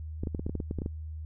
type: clicks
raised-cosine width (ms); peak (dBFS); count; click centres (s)
3; -20; 12; 0.235 / 0.272 / 0.348 / 0.395 / 0.465 / 0.495 / 0.553 / 0.602 / 0.711 / 0.787 / 0.819 / 0.861
effects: added 78 Hz sine -36 dBFS peak until 1.25 s